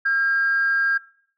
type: tone pair together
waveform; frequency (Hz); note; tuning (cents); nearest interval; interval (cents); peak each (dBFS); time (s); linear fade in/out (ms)
sine; 1356 / 1612.6; E6 / G6; +49 / +49; minor third; 300; -29 / -17; 0.05-0.98; 10
effects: noise-tail reverb RT60 0.6 s tail -21 dB re dry + tanh soft clip ceiling -12 dBFS